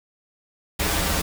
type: noise with comb filter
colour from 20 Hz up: pink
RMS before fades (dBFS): -23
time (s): 0.79-1.22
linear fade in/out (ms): 10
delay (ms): 8.1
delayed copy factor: -0.95
effects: none